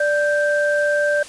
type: tone pair together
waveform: sine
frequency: 587.8 / 1568 Hz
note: D5 / G6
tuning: +1 / 0 cents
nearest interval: octave + perfect fourth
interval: 1699 cents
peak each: -17 / -20 dBFS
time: 0-1.23 s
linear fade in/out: 5 ms
effects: white hiss -38 dBFS RMS until 1.28 s + resampled to 22050 Hz